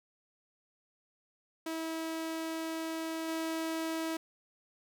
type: tone with level steps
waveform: sawtooth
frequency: 323.8 Hz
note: E4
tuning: 31 cents flat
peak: -31 / -29 dBFS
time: 1.66-4.17 s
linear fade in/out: 5 ms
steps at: 3.28 s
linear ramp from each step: 5 ms
effects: none